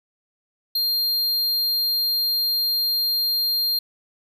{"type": "tone", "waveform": "square", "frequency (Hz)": 4200, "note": "C8", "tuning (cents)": 6, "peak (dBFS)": -20, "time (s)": [0.75, 3.79], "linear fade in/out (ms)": 5, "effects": []}